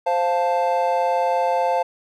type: chord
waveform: triangle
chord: F major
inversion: second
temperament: equal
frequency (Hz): 523.3 / 698.5 / 880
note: C5 / F5 / A5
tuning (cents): 0 / 0 / 0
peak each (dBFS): -20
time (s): 0.06-1.83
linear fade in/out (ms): 10
effects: none